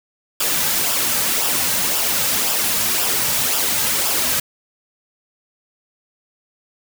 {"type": "noise with flanger", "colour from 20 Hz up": "white", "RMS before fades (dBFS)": -19, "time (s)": [0.4, 4.4], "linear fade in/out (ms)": 5, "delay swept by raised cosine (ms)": [0.47, 2.87], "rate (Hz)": 1.9, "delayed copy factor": -0.5, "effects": []}